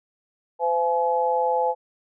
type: harmonic tone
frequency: 170 Hz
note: F3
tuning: 46 cents flat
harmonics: 3 / 4 / 5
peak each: -23 / -28 / -22 dBFS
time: 0.59-1.75 s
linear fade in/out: 50 ms
effects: none